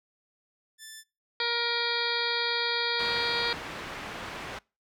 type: tone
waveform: 10% pulse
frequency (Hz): 1760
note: A6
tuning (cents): 0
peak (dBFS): -34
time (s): 0.78-1.04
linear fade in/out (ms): 50
type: harmonic tone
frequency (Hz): 471.9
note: A#4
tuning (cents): +21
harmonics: 1 / 2 / 3 / 4 / 5 / 7 / 8 / 9 / 10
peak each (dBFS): -35 / -35 / -35 / -35 / -35 / -35 / -35 / -35 / -35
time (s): 1.4-3.53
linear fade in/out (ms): 2
type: low-pass noise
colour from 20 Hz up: white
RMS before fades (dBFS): -39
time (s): 2.99-4.59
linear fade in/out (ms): 5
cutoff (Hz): 2100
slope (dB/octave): 12
effects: noise-tail reverb RT60 0.3 s tail -25 dB re dry